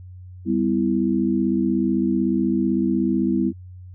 sine chord, E minor, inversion first, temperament equal with one note detuned, 196 / 252 / 329.6 Hz, G3 / B3 / E4, 0 / +35 / 0 cents, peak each -22 dBFS, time 0.45-3.53 s, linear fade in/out 50 ms, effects added 91 Hz sine -37 dBFS peak until 3.94 s

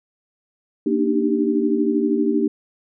sine chord, Eb major seventh, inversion second, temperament equal with one note detuned, 233.1 / 293.7 / 306.3 / 392 Hz, Bb3 / D4 / Eb4 / G4, 0 / 0 / -27 / 0 cents, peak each -22 dBFS, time 0.86-2.48 s, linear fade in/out 5 ms, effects none

